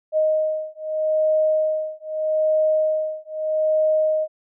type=beating tone pair; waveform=sine; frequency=622.3 / 623.1 Hz; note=D#5 / D#5; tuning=0 / +2 cents; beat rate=0.8 Hz; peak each=-21 dBFS; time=0.12-4.28 s; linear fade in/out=50 ms; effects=none